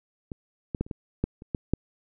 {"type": "clicks", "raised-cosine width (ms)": 3, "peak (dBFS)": [-22, -16, -13, -30, -19, -11, -30, -14, -9], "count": 9, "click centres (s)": [0.318, 0.748, 0.81, 0.865, 0.912, 1.24, 1.421, 1.548, 1.736], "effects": []}